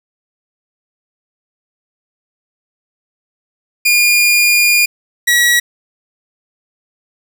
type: tone pair in turn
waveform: sawtooth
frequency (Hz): 2423 / 1923.1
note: D#7 / B6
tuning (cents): -47 / -47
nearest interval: major third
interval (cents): 400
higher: first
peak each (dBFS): -5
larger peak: neither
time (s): 3.85-4.86 / 5.27-5.6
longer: first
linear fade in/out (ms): 10
effects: 7-bit